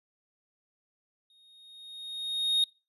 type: tone with exponential growth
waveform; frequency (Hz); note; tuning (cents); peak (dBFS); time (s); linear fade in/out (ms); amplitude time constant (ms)
triangle; 3721; A#7; -4; -19; 1.3-2.64; 2; 290
effects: noise-tail reverb RT60 0.3 s tail -26 dB re dry + resampled to 32000 Hz